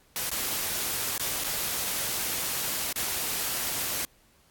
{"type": "noise with dropouts", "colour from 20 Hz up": "white", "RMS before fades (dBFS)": -30, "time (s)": [0.16, 4.05], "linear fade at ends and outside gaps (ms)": 1, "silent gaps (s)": [[0.296, 0.314], [1.18, 1.196], [1.438, 1.444], [2.927, 2.959]], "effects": ["pink hiss -62 dBFS RMS until 4.5 s", "AAC 64 kbps"]}